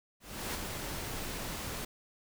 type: noise with ADSR envelope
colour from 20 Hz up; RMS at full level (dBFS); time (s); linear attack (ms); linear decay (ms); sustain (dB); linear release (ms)
pink; -35; 0.2-1.85; 340; 21; -4; 5
effects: none